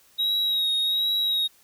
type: tone with vibrato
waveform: triangle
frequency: 3806 Hz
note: A#7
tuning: 35 cents sharp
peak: -20 dBFS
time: 0.18-1.48 s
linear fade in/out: 20 ms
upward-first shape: sine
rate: 1.3 Hz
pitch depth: 31 cents each way
effects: white hiss -58 dBFS RMS until 1.63 s